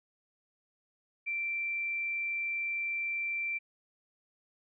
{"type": "tone", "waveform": "sine", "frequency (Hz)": 2349, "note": "D7", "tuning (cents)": 0, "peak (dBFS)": -31, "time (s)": [1.26, 3.59], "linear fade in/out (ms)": 20, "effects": []}